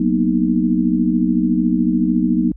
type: chord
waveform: sine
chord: B major seventh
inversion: second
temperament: equal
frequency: 185 / 233.1 / 246.9 / 311.1 Hz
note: F#3 / A#3 / B3 / D#4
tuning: 0 / 0 / 0 / 0 cents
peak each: -19 dBFS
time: 0-2.52 s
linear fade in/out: 5 ms
effects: added 50 Hz sine -34 dBFS peak until 2.56 s